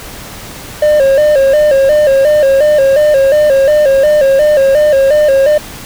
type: tone with vibrato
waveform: triangle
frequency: 571 Hz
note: D5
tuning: 49 cents flat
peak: -3 dBFS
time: 0.82-5.58 s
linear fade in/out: 5 ms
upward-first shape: square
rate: 2.8 Hz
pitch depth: 91 cents each way
effects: pink hiss -28 dBFS RMS until 5.85 s